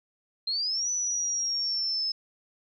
sine linear two-way sweep, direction up then down, 4119 to 5970 to 5190 Hz, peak -26 dBFS, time 0.47-2.12 s, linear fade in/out 5 ms, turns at 0.9 s, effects none

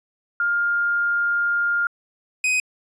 sine / 45% pulse tone pair in turn, 1407 / 2507 Hz, F6 / D#7, +12 / +12 cents, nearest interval minor seventh, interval 1000 cents, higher second, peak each -18 dBFS, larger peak neither, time 0.4-1.87 / 2.44-2.6 s, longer first, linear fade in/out 2 ms, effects resampled to 22050 Hz

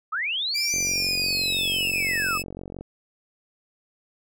sine linear two-way sweep, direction up then down, 1174.7 to 6230 to 1174.7 Hz, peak -24 dBFS, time 0.12-2.38 s, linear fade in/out 10 ms, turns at 0.75 s
sawtooth tone with pitch glide, 2349 to 2606 Hz, D7 to E7, 0 to -20 cents, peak -23 dBFS, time 0.54-2.43 s, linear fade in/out 20 ms, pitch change +180 cents, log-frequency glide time 0.78-1.57 s
click train, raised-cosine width 2 ms, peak -23 dBFS, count 96, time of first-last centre 0.74-2.81 s, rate 45.9 Hz
effects none

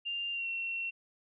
sine tone with pitch glide, 2794 to 2722 Hz, F7 to F7, 0 to -45 cents, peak -33 dBFS, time 0.05-0.91 s, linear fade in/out 20 ms, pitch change -45 cents, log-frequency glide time 0.32-0.47 s, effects none

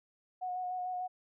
sine tone with vibrato, 730 Hz, F#5, 24 cents flat, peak -34 dBFS, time 0.41-1.08 s, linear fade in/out 20 ms, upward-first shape square, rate 6.7 Hz, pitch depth 15 cents each way, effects none

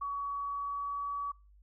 sine tone with pitch glide, 1129 to 1138.8 Hz, C#6 to C#6, +31 to +46 cents, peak -33 dBFS, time 0.01-1.32 s, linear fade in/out 10 ms, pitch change +15 cents, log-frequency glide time 0.23-1.14 s, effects noise-tail reverb RT60 0.3 s tail -23 dB re dry + added 50 Hz sine -57 dBFS peak until 1.62 s

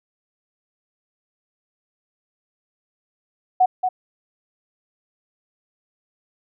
sine tone with echo, 740 Hz, F#5, in tune, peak -11 dBFS, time 3.6-3.66 s, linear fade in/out 10 ms, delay 230 ms, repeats 1, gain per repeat -6 dB, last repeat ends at 3.89 s, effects none

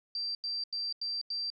sine tone bursts, 4699 Hz, D8, in tune, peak -32 dBFS, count 5, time 0.15-1.502 s, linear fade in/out 2 ms, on 200 ms, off 88 ms, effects none

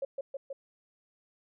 sine tone with echo, 546 Hz, C#5, 26 cents flat, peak -30 dBFS, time 0.02-0.05 s, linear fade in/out 5 ms, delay 160 ms, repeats 3, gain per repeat -2 dB, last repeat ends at 0.53 s, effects none

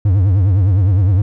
triangle tone with vibrato, 96 Hz, G2, 36 cents flat, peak -7 dBFS, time 0.05-1.22 s, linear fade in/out 5 ms, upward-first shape triangle, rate 9.8 Hz, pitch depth 190 cents each way, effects none

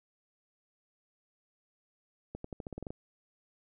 accelerating click train, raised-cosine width 2 ms, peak -26 dBFS, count 10, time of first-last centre 2.35-2.905 s, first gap 94 ms, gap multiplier 0.89, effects none

